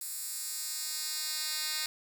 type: tone with high-pass filter sweep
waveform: 10% pulse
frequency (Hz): 308.6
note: D#4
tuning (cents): -14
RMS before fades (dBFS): -36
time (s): 0.01-1.86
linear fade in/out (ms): 2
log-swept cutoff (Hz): 9300 to 3400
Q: 1.1
effects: none